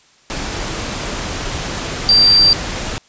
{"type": "tone in noise", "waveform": "sine", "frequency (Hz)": 4699, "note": "D8", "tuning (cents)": 0, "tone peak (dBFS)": -7, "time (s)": [2.09, 2.53], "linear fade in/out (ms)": 0, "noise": "pink", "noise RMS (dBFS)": -23, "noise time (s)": [0.3, 2.98], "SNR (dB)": 13, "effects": ["white hiss -51 dBFS RMS until 3.08 s", "resampled to 16000 Hz"]}